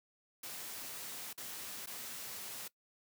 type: noise with dropouts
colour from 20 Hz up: white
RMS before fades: -45 dBFS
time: 0.43-2.68 s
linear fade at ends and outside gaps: 5 ms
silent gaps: 1.33-1.377 / 1.86-1.871 s
effects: noise-tail reverb RT60 0.1 s tail -20 dB re dry + high-pass 100 Hz 12 dB/octave